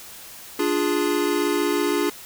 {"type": "chord", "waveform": "square", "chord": "D diminished", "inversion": "none", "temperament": "equal", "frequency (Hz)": [293.7, 349.2, 415.3], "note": ["D4", "F4", "Ab4"], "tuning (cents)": [0, 0, 0], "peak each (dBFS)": -25, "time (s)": [0.59, 2.1], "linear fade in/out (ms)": 5, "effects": ["white hiss -41 dBFS RMS until 2.25 s"]}